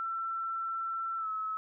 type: tone with pitch glide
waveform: sine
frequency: 1342 to 1292.5 Hz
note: E6 to E6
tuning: +31 to -34 cents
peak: -32 dBFS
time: 0-1.57 s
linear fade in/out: 0 ms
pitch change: -65 cents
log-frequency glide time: 1.18-1.28 s
effects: none